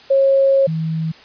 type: tone pair in turn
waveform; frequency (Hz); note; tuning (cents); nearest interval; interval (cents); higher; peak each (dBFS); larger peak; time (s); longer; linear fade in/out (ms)
sine; 544 / 160.57; C#5 / E3; -33 / -45; octave + major sixth; 2112; first; -10 / -18; first; 0.1-0.67 / 0.67-1.12; first; 10
effects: white hiss -43 dBFS RMS until 1.24 s + resampled to 11025 Hz